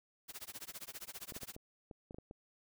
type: noise with tremolo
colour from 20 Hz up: white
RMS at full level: -45 dBFS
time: 0.28-1.56 s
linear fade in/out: 20 ms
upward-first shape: sine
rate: 15 Hz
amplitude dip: 100%
type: clicks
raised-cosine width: 2 ms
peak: -35 dBFS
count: 9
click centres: 1.322 / 1.365 / 1.433 / 1.564 / 1.912 / 2.109 / 2.145 / 2.185 / 2.311 s
effects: none